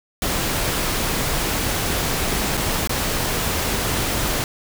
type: noise with dropouts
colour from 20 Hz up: pink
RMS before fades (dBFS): -22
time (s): 0.22-4.44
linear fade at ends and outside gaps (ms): 1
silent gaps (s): 2.571-2.575 / 2.874-2.894
effects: none

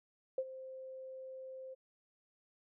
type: tone with ADSR envelope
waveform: sine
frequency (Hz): 523.3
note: C5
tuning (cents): 0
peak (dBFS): -30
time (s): 0.38-1.75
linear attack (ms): 3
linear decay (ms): 53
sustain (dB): -15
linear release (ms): 20
effects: none

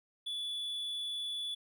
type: tone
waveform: triangle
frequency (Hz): 3442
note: A7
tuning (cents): -39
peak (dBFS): -34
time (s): 0.26-1.55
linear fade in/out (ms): 10
effects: none

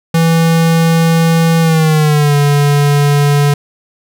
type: tone with pitch glide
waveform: square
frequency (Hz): 164.81 to 144.31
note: E3 to D3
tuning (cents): 0 to -30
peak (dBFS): -8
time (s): 0.14-3.54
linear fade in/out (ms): 5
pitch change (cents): -230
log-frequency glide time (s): 1.61-2.35
effects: none

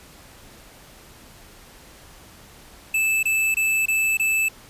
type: tone bursts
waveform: square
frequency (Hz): 2628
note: E7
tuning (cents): -6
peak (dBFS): -19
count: 5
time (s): 2.94-4.486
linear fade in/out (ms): 5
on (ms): 290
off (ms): 24
effects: pink hiss -47 dBFS RMS until 4.69 s + resampled to 32000 Hz

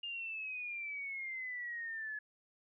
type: exponential sweep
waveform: sine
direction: down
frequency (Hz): 2833 to 1701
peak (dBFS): -39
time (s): 0.03-2.19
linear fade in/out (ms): 5
effects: none

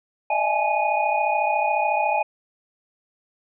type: tone cluster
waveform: sine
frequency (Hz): 606 / 664 / 818 / 852 / 2475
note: D#5 / E5 / G#5 / G#5 / D#7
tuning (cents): -46 / +12 / -26 / +44 / -10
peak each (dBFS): -27 / -27 / -26 / -22 / -28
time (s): 0.3-2.23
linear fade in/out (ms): 5
effects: none

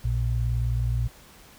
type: tone pair together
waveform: sine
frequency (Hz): 58.75 / 117.5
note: A#1 / A#2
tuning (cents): +14 / +14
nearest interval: octave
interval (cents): 1200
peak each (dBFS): -25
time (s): 0.04-1.08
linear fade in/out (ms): 10
effects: pink hiss -51 dBFS RMS until 1.58 s

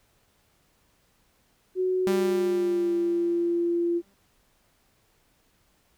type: tone with pitch glide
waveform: sine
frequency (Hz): 370 to 343.2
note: F#4 to F4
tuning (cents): 0 to -30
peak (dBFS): -22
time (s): 1.75-4.02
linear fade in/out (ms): 50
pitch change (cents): -130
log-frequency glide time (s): 2.11-2.94
type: tone with exponential decay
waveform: sawtooth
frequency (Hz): 197.2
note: G3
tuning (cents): +11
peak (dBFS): -21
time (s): 2.07-4.14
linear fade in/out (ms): 0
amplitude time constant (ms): 450
effects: pink hiss -66 dBFS RMS until 5.97 s

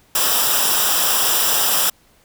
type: noise with comb filter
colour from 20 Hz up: white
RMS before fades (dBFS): -17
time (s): 0.15-1.9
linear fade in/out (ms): 5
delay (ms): 0.46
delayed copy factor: -0.7
effects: pink hiss -55 dBFS RMS until 2.24 s

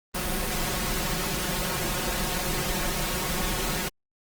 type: noise with comb filter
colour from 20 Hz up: pink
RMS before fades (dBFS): -28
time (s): 0.14-3.89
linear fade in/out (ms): 10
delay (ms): 5.5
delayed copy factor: +0.85
effects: Opus 24 kbps

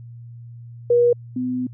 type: tone pair in turn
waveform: sine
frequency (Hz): 480 / 252.4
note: B4 / B3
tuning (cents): -49 / +38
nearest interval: major seventh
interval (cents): 1113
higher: first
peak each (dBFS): -12 / -21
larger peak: first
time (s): 0.9-1.13 / 1.36-1.67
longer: second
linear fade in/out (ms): 5
effects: added 118 Hz sine -36 dBFS peak until 1.73 s

